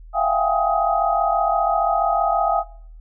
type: tone cluster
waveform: sine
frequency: 666 / 701 / 775 / 821 / 1258 Hz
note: E5 / F5 / G5 / G#5 / D#6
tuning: +18 / +6 / -20 / -20 / +19 cents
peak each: -23 dBFS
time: 0.13-2.64 s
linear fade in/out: 50 ms
effects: noise-tail reverb RT60 0.6 s tail -21 dB re dry + added 40 Hz sine -38 dBFS peak until 3 s